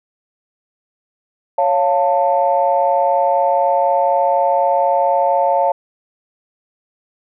sine chord, Db augmented, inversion none, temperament equal with one note detuned, 554.4 / 698.5 / 888.2 Hz, Db5 / F5 / A5, 0 / 0 / +16 cents, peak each -16 dBFS, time 1.58-5.72 s, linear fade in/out 5 ms, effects tanh soft clip ceiling -2 dBFS

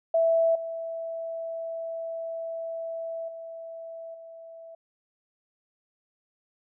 sine tone with level steps, 659.3 Hz, E5, in tune, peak -19 / -31 / -37 / -42 dBFS, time 0.14-4.75 s, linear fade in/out 5 ms, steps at 0.55 / 3.28 / 4.14 s, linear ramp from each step 5 ms, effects none

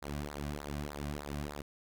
sawtooth tone with flanger, 72.9 Hz, D2, 12 cents flat, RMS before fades -40 dBFS, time 0.02-1.62 s, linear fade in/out 5 ms, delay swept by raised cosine 0.33 to 2.33 ms, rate 3.3 Hz, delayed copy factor -0.85, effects none

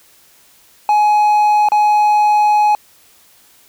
triangle tone with dropouts, 840 Hz, G#5, 19 cents sharp, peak -7 dBFS, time 0.89-2.75 s, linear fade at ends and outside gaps 1 ms, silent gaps 1.687-1.719 s, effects white hiss -49 dBFS RMS until 3.68 s

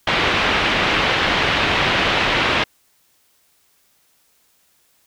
white low-pass noise, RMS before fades -18 dBFS, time 0.07-2.64 s, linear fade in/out 5 ms, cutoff 3200 Hz, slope 24 dB/octave, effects white hiss -60 dBFS RMS until 5.06 s

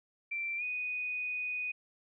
sine tone with pitch glide, 2349 to 2484 Hz, D7 to D#7, 0 to -3 cents, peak -33 dBFS, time 0.31-1.72 s, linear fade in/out 10 ms, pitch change +97 cents, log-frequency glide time 0.57-0.63 s, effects none

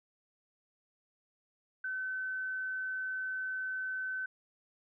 sine tone, 1523 Hz, F#6, 50 cents sharp, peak -34 dBFS, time 1.84-4.26 s, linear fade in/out 5 ms, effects none

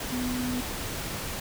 sine tone in noise, 249.4 Hz, B3, 17 cents sharp, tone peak -28 dBFS, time 0.12-0.61 s, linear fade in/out 5 ms, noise pink, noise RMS -34 dBFS, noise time 0-1.4 s, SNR +3 dB, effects none

